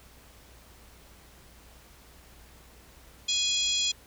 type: harmonic tone with a mistuned harmonic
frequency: 830.6 Hz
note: G#5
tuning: in tune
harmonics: 3 / 4 / 5 / 6 / 7 / 8 / 9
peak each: -36 / -27 / -33 / -36 / -40 / -40 / -32 dBFS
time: 3.28-3.92 s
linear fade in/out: 10 ms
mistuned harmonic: 9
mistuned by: -69 cents
effects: added 60 Hz sine -55 dBFS peak until 4.06 s + pink hiss -55 dBFS RMS until 4.06 s